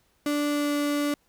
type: tone with pitch glide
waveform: 35% pulse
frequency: 292.6 to 290.7 Hz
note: D4 to D4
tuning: -6 to -18 cents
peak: -22 dBFS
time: 0.26-1.14 s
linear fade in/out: 2 ms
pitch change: -12 cents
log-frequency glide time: 0.48-0.75 s
effects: pink hiss -67 dBFS RMS until 1.28 s